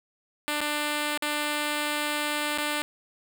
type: tone with dropouts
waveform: 5% pulse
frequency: 296.9 Hz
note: D4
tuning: 19 cents sharp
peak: -15 dBFS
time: 0.48-2.82 s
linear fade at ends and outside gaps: 0 ms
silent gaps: 0.605-0.612 / 1.175-1.223 / 2.578-2.585 s
effects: none